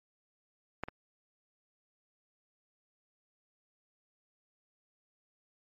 clicks, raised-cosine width 0.5 ms, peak -19 / -26 dBFS, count 2, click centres 0.836 / 0.885 s, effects MP3 32 kbps

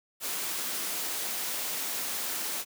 white noise, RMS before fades -33 dBFS, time 0.2-2.65 s, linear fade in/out 50 ms, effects high-pass 200 Hz 12 dB/octave

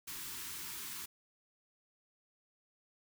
white band-stop noise, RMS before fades -44 dBFS, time 0.07-1.06 s, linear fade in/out 10 ms, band 410 to 880 Hz, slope 96 dB/octave, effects none

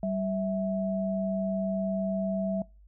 sine tone pair together, 193.44 / 655 Hz, G3 / E5, -23 / -11 cents, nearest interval octave + major sixth, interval 2112 cents, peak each -29 / -30 dBFS, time 0.03-2.62 s, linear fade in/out 2 ms, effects noise-tail reverb RT60 0.3 s tail -24 dB re dry + added 50 Hz sine -52 dBFS peak until 2.87 s

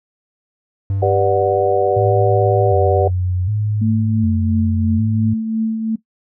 triangle tone with exponential decay, 98 Hz, G2, in tune, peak -14 dBFS, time 0.9-3.39 s, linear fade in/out 0 ms, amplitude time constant 540 ms
sine chord, G major seventh, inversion none, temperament just, 392 / 490 / 588 / 735 Hz, G4 / B4 / D5 / F#5, 0 / -14 / +2 / -12 cents, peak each -18 dBFS, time 1.02-3.08 s, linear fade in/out 5 ms
sine tone with vibrato, 98 Hz, G2, in tune, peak -16 dBFS, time 1.96-5.34 s, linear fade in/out 10 ms, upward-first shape square, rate 0.66 Hz, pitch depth 130 cents each way
sine tone with tremolo, 222 Hz, A3, 16 cents sharp, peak -14 dBFS, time 3.81-5.96 s, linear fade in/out 10 ms, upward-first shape triangle, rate 2.9 Hz, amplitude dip 50%
effects noise-tail reverb RT60 0.1 s tail -17 dB re dry

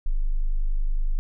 sine tone, 25.4 Hz, G#0, 38 cents flat, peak -19 dBFS, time 0.06-1.19 s, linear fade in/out 0 ms, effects none

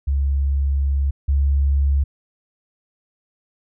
sine tone pair in turn, 69.3 / 69.74 Hz, C#2 / C#2, 0 / +11 cents, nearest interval unison, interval 11 cents, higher second, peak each -16 / -14 dBFS, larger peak second, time 0.07-1.11 / 1.28-2.04 s, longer first, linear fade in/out 10 ms, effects none

